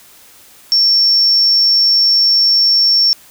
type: tone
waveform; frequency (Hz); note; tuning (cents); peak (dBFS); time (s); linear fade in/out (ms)
sine; 5450; F8; -43; -7; 0.72-3.13; 0
effects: tanh soft clip ceiling -3 dBFS + white hiss -43 dBFS RMS until 3.3 s